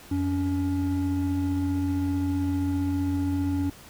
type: tone pair together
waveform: triangle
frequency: 89.1 / 282.6 Hz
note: F2 / C#4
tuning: +35 / +34 cents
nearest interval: octave + minor sixth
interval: 1999 cents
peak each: -26 / -23 dBFS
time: 0.11-3.7 s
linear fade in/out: 5 ms
effects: pink hiss -48 dBFS RMS until 3.89 s